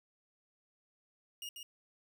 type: tone with echo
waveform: sawtooth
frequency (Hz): 2852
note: F7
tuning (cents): +36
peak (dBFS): -38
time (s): 1.42-1.49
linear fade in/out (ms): 2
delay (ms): 140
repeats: 1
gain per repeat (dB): -4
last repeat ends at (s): 1.63
effects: none